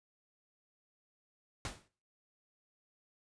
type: noise with exponential decay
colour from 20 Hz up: pink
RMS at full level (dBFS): -37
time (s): 1.65-1.88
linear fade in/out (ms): 1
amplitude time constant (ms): 48
effects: noise-tail reverb RT60 0.4 s tail -18 dB re dry + resampled to 22050 Hz